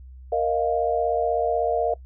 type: chord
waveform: sine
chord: Bb suspended fourth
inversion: none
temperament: equal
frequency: 466.2 / 622.3 / 698.5 Hz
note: Bb4 / Eb5 / F5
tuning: 0 / 0 / 0 cents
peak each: -24 / -25 / -24 dBFS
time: 0.32-1.94 s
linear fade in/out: 5 ms
effects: noise-tail reverb RT60 0.1 s tail -21 dB re dry + added 64 Hz sine -40 dBFS peak until 2.05 s